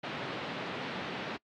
pink band-pass noise, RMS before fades -39 dBFS, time 0.03-1.37 s, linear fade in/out 10 ms, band 150 to 3600 Hz, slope 24 dB/octave, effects noise-tail reverb RT60 0.1 s tail -25 dB re dry + AAC 48 kbps

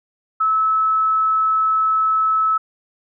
sine tone, 1300 Hz, E6, 24 cents flat, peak -14 dBFS, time 0.4-2.58 s, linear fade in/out 10 ms, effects none

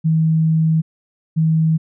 sine tone pair in turn, 160 / 160 Hz, D#3 / D#3, +49 / +49 cents, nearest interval unison, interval 0 cents, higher neither, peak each -12 dBFS, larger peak neither, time 0.04-0.82 / 1.36-1.78 s, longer first, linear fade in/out 20 ms, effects none

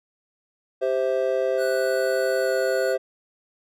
triangle chord, C major, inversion second, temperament just, 392.4 / 523.3 / 654.1 Hz, G4 / C5 / E5, +2 / 0 / -14 cents, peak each -24 / -21 / -25 dBFS, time 0.81-2.98 s, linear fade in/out 20 ms
square tone with pitch glide, 1480 to 1463.8 Hz, F#6 to F#6, 0 to -19 cents, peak -31 dBFS, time 1.57-2.96 s, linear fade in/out 50 ms, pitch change -19 cents, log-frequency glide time 2.43-2.49 s
effects none

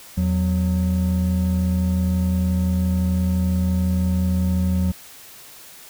triangle tone pair together, 82.94 / 183 Hz, E2 / F#3, +11 / -19 cents, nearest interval octave + major second, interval 1370 cents, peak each -18 dBFS, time 0.17-4.92 s, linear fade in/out 10 ms, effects white hiss -43 dBFS RMS until 5.89 s

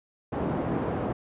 pink band-pass noise, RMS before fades -29 dBFS, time 0.32-1.13 s, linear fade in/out 10 ms, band 130 to 740 Hz, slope 12 dB/octave, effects resampled to 8000 Hz

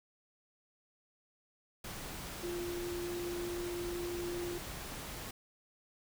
sine tone in noise, 349.2 Hz, F4, in tune, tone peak -37 dBFS, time 2.43-4.58 s, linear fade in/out 5 ms, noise pink, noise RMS -44 dBFS, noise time 1.84-5.31 s, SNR +4 dB, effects none

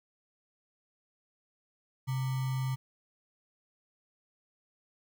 sine tone with sample-and-hold, 130.9 Hz, C3, 1 cent sharp, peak -29 dBFS, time 2.07-2.76 s, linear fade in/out 20 ms, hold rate 1050 Hz, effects none

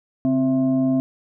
sine tone with frequency modulation, 261.6 Hz, C4, in tune, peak -16 dBFS, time 0.25-1 s, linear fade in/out 0 ms, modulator 399 Hz, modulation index 0.55, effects none

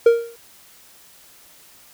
triangle tone with exponential decay, 466.2 Hz, A#4, in tune, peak -4 dBFS, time 0.06-0.36 s, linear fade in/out 5 ms, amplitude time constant 65 ms, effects white hiss -49 dBFS RMS until 1.93 s

